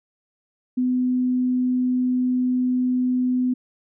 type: tone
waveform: sine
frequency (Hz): 251.8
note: B3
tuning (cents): +34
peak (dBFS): -18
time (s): 0.77-3.54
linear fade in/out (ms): 10
effects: none